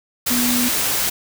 sine tone in noise, 244.8 Hz, B3, 15 cents flat, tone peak -19 dBFS, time 0.3-0.69 s, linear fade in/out 10 ms, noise white, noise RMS -20 dBFS, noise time 0.26-1.1 s, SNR -2 dB, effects none

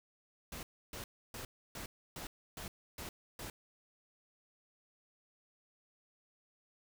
pink noise bursts, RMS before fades -45 dBFS, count 8, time 0.52-3.5 s, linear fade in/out 2 ms, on 110 ms, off 300 ms, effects none

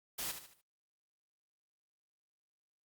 white noise with echo, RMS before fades -39 dBFS, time 0.18-0.32 s, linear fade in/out 10 ms, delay 74 ms, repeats 4, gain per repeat -8 dB, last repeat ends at 0.616 s, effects Opus 48 kbps

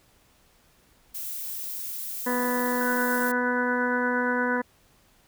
violet noise, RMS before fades -34 dBFS, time 1.14-3.32 s, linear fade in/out 10 ms
harmonic tone, 246.9 Hz, B3, in tune, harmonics 1 / 2 / 3 / 4 / 5 / 6 / 7 / 8, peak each -28 / -29 / -39 / -30 / -41 / -38 / -34 / -40 dBFS, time 2.26-4.62 s, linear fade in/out 10 ms
sine tone, 1490 Hz, F#6, 12 cents sharp, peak -28 dBFS, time 2.81-4.57 s, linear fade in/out 2 ms
effects pink hiss -61 dBFS RMS until 5.27 s

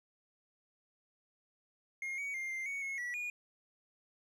triangle tone with pitch steps, 2136 / 2252 / 2111 / 2095 / 2228 / 2177 / 1944 / 2443 Hz, C7 / C#7 / C7 / C7 / C#7 / C#7 / B6 / D#7, +35 / +27 / +15 / +2 / +8 / -32 / -28 / -32 cents, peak -35 dBFS, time 2.02-3.3 s, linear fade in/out 2 ms, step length 160 ms, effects none

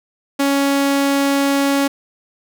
sawtooth tone, 278.5 Hz, C#4, 8 cents sharp, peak -10 dBFS, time 0.39-1.88 s, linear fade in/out 10 ms, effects none

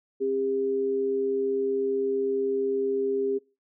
sine tone pair together, 266.5 / 402.2 Hz, C4 / G4, +32 / +44 cents, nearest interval perfect fifth, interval 712 cents, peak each -33 / -24 dBFS, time 0.2-3.39 s, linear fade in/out 20 ms, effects noise-tail reverb RT60 0.3 s tail -23 dB re dry

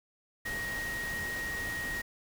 sine tone in noise, 1881 Hz, A#6, 15 cents sharp, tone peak -34 dBFS, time 0.45-2.02 s, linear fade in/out 10 ms, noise pink, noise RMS -41 dBFS, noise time 0.45-2.02 s, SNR +4 dB, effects none

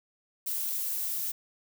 violet noise, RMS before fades -32 dBFS, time 0.46-1.32 s, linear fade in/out 10 ms, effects none

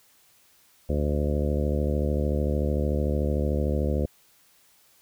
harmonic tone with a mistuned harmonic, 73.42 Hz, D2, in tune, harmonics 1 / 2 / 3 / 4 / 5 / 6 / 7 / 8 / 9, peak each -25 / -31 / -31 / -35 / -34 / -36 / -32 / -37 / -44 dBFS, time 0.89-4.06 s, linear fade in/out 5 ms, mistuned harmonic 9, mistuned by +26 cents, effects white hiss -60 dBFS RMS until 5.01 s

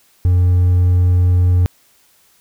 triangle tone with hard clipping, 89.5 Hz, F2, 43 cents sharp, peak -10 dBFS, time 0.25-1.66 s, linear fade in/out 0 ms, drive 5 dB, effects white hiss -54 dBFS RMS until 2.4 s

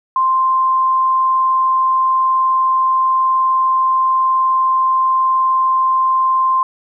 sine tone, 1046.5 Hz, C6, in tune, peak -11 dBFS, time 0.16-6.63 s, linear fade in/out 2 ms, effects none

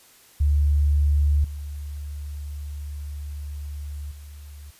sine tone with level steps, 72.9 Hz, D2, 12 cents flat, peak -16 / -30 / -38 dBFS, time 0.4-4.71 s, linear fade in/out 10 ms, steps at 1.44 / 4.11 s, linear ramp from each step 5 ms, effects white hiss -53 dBFS RMS until 4.79 s + resampled to 32000 Hz

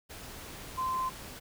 sine tone in noise, 1038 Hz, C6, 14 cents flat, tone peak -29 dBFS, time 0.77-1.1 s, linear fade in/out 20 ms, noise pink, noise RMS -45 dBFS, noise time 0.09-1.4 s, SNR +13 dB, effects none

